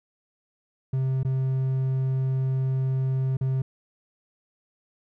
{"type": "tone with dropouts", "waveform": "triangle", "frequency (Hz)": 131.9, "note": "C3", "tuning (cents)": 14, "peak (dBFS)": -20, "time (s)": [0.93, 3.62], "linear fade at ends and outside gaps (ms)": 5, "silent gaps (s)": [[1.232, 1.248], [3.37, 3.41]], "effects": []}